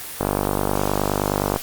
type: click train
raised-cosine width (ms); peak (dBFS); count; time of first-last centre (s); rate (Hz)
1; -5; 68; 0.21-1.561; 49.6
effects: white hiss -33 dBFS RMS until 1.62 s + Opus 32 kbps